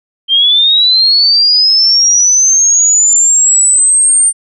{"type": "linear sweep", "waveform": "sine", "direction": "up", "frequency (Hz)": [3136, 8870], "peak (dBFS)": -5, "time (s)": [0.28, 4.33], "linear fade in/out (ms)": 50, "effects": []}